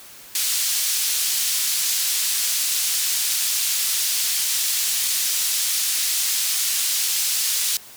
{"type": "band-pass noise", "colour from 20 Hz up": "pink", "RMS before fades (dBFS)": -22, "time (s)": [0.35, 7.77], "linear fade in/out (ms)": 2, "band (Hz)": [4400, 16000], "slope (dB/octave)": 12, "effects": ["white hiss -43 dBFS RMS until 7.96 s"]}